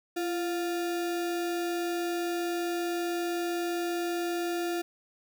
sine tone with sample-and-hold, 342.7 Hz, F4, 33 cents flat, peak -28 dBFS, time 0.16-4.82 s, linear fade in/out 10 ms, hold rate 1050 Hz, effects none

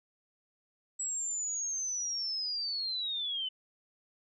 sine linear sweep, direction down, 7800 to 3000 Hz, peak -32 dBFS, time 0.99-3.49 s, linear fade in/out 10 ms, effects none

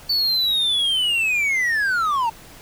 triangle linear sweep, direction down, 4519 to 876 Hz, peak -16 dBFS, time 0.09-2.3 s, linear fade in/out 10 ms, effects pink hiss -44 dBFS RMS until 2.61 s

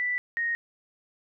sine tone pair in turn, 1975.5 / 1864.6 Hz, B6 / A#6, 0 / 0 cents, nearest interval minor second, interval 100 cents, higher first, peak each -25 / -25 dBFS, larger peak neither, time 0-0.18 / 0.37-0.55 s, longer neither, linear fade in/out 0 ms, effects none

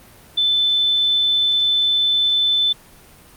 sine tone, 3520 Hz, A7, in tune, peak -14 dBFS, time 0.37-2.73 s, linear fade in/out 10 ms, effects pink hiss -46 dBFS RMS until 3.36 s + Opus 32 kbps

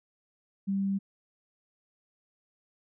sine tone, 196 Hz, G3, in tune, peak -26 dBFS, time 0.67-0.99 s, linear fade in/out 20 ms, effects none

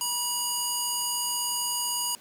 square tone with band-pass filter, 967 Hz, B5, 37 cents flat, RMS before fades -29 dBFS, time 0.01-2.15 s, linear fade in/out 0 ms, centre 9600 Hz, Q 0.93, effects pink hiss -53 dBFS RMS until 2.2 s + high-pass 150 Hz 12 dB/octave

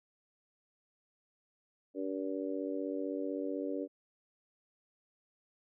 harmonic tone, 95.8 Hz, G2, 39 cents flat, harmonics 3 / 4 / 5 / 6, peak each -37 / -41 / -40 / -42 dBFS, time 1.94-3.88 s, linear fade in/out 50 ms, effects none

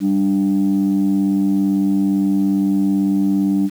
sine tone pair together, 196 / 293.7 Hz, G3 / D4, 0 / 0 cents, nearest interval perfect fifth, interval 700 cents, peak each -15 dBFS, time 0-3.7 s, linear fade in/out 50 ms, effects tanh soft clip ceiling -9 dBFS + 7-bit

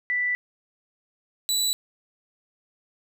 sine / 25% pulse tone pair in turn, 1975.5 / 3951 Hz, B6 / B7, 0 / 0 cents, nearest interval octave, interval 1200 cents, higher second, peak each -22 / -18 dBFS, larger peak second, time 0.1-0.35 / 1.49-1.73 s, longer first, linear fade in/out 0 ms, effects none

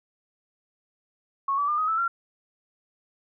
sine tone with pitch steps, 1100 / 1150 / 1202.3 / 1257 / 1314.2 / 1374 Hz, C#6 / D6 / D6 / D#6 / E6 / F6, -14 / -37 / +40 / +17 / -6 / -29 cents, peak -22 dBFS, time 1.48-2.08 s, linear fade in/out 5 ms, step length 100 ms, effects none

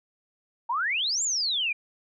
sine exponential two-way sweep, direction up then down, 887 to 7459 to 2334 Hz, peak -24 dBFS, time 0.69-1.73 s, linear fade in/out 10 ms, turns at 1.23 s, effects none

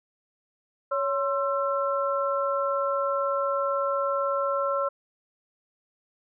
sine tone cluster, 558 / 1058 / 1340 Hz, C#5 / C6 / E6, +11 / +19 / +28 cents, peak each -26 / -31 / -28 dBFS, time 0.91-4.89 s, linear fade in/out 10 ms, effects none

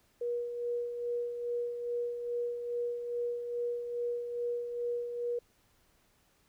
sine tone with tremolo, 479.4 Hz, A#4, 48 cents sharp, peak -30 dBFS, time 0.21-5.39 s, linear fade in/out 5 ms, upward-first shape sine, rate 2.4 Hz, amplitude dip 50%, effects pink hiss -69 dBFS RMS until 6.48 s

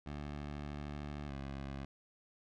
15% pulse tone with pitch glide, 73.1 to 68.6 Hz, D2 to C#2, -7 to -17 cents, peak -35 dBFS, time 0.06-1.85 s, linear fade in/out 5 ms, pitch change -110 cents, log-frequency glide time 1.27-1.32 s, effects low-pass 4000 Hz 12 dB/octave

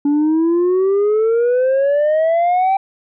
sine exponential sweep, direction up, 284.9 to 784 Hz, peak -9 dBFS, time 0.05-2.77 s, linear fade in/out 5 ms, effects tanh soft clip ceiling -11 dBFS

